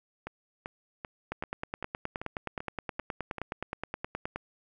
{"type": "two click trains", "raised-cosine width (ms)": 0.5, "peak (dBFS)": [-18, -22], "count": [30, 9], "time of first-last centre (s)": [[1.32, 4.36], [0.27, 3.383]], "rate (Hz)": [9.54, 2.57], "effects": []}